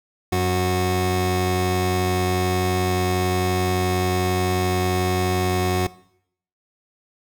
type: tone pair together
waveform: 25% pulse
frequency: 91.36 / 366.6 Hz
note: F#2 / F#4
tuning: -21 / -16 cents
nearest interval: 2 octaves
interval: 2405 cents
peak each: -18 dBFS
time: 0.32-5.87 s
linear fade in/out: 5 ms
effects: noise-tail reverb RT60 0.7 s tail -20 dB re dry